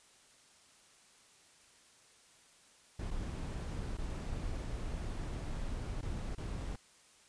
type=noise with dropouts; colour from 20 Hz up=brown; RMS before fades=-39 dBFS; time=2.99-6.76 s; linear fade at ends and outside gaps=5 ms; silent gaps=3.107-3.111 / 3.972-3.984 / 6.012-6.027 / 6.351-6.379 s; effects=white hiss -63 dBFS RMS until 7.28 s + resampled to 22050 Hz